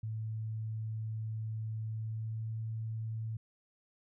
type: tone with pitch glide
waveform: sine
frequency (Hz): 110 to 111.34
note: A2 to A2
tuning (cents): 0 to +21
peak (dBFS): -35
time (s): 0.03-3.37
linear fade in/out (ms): 5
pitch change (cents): +21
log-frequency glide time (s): 1.87-2.55
effects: none